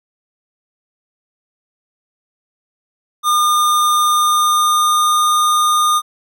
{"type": "tone with pitch glide", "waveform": "square", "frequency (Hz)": [1212, 1219.7], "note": ["D#6", "D#6"], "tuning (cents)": [-46, -35], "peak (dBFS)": -12, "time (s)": [3.23, 6.02], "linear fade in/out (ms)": 50, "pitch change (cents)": 11, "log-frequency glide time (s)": [4, 5.21], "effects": []}